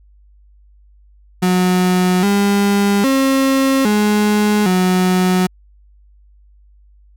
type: tone with pitch steps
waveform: 35% pulse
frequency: 182.2 / 201.3 / 268.8 / 209.4 / 183.5 Hz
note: F#3 / G3 / C4 / G#3 / F#3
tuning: -26 / +46 / +47 / +15 / -14 cents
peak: -10 dBFS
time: 1.42-5.47 s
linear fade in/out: 10 ms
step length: 810 ms
effects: added 50 Hz sine -45 dBFS peak until 7.16 s